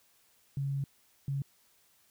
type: tone bursts at uneven times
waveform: sine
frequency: 138.59 Hz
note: C#3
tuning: in tune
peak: -30 dBFS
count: 2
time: 0.57-0.84 / 1.28-1.42 s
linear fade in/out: 2 ms
effects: white hiss -67 dBFS RMS until 2.1 s